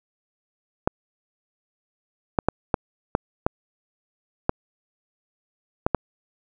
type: clicks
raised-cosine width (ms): 1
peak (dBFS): -4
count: 9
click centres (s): 0.875 / 2.388 / 2.486 / 2.742 / 3.151 / 3.465 / 4.494 / 5.865 / 5.947
effects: none